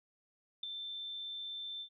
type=tone with ADSR envelope; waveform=sine; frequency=3552 Hz; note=A7; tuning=16 cents sharp; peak=-33 dBFS; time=0.63-1.89 s; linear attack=5 ms; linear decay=6 ms; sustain=-7 dB; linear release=80 ms; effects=none